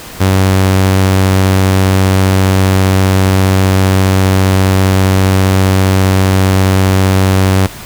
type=tone; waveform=sawtooth; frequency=95 Hz; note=F#2; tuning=46 cents sharp; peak=-3 dBFS; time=0.2-7.67 s; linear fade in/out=10 ms; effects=pink hiss -29 dBFS RMS until 7.85 s